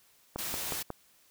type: click train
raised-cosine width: 1 ms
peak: -21 dBFS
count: 4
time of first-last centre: 0.36-0.903 s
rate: 5.52 Hz
type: noise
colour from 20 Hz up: white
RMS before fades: -36 dBFS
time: 0.38-0.83 s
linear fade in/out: 10 ms
effects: white hiss -64 dBFS RMS until 1.3 s